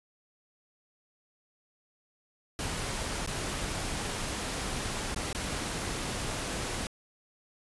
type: noise with dropouts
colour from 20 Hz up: pink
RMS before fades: -34 dBFS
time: 2.59-6.87 s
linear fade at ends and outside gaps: 1 ms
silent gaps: 3.263-3.274 / 5.146-5.161 / 5.329-5.348 s
effects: resampled to 24000 Hz